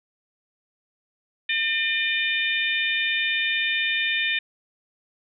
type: harmonic tone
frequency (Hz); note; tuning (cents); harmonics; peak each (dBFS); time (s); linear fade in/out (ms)
603; D5; +46; 3 / 4 / 5 / 6; -26 / -25 / -30 / -28; 1.49-4.39; 5
effects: none